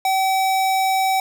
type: tone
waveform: square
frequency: 765 Hz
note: G5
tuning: 42 cents flat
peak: -17 dBFS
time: 0.05-1.2 s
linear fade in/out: 2 ms
effects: none